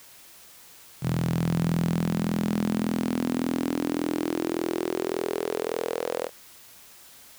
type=tone with high-pass filter sweep; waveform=sawtooth; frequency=41.75 Hz; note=E1; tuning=23 cents sharp; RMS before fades=-27 dBFS; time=1.01-6.3 s; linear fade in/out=50 ms; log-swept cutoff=140 to 510 Hz; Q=5.3; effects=white hiss -50 dBFS RMS until 7.38 s